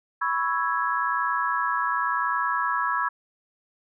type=chord; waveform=sine; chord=C# minor seventh; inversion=third; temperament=equal; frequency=987.8 / 1108.7 / 1318.5 / 1661.2 Hz; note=B5 / C#6 / E6 / G#6; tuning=0 / 0 / 0 / 0 cents; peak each=-28 dBFS; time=0.21-3.09 s; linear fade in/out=10 ms; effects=none